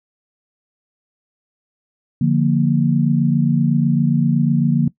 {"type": "chord", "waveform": "sine", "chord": "Bb major", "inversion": "first", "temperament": "equal", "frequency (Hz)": [146.83, 174.61, 233.1], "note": ["D3", "F3", "Bb3"], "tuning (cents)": [0, 0, 0], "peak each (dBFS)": [-16, -18, -17], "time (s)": [2.21, 4.88], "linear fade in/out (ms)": 5, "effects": ["noise-tail reverb RT60 0.1 s tail -20 dB re dry"]}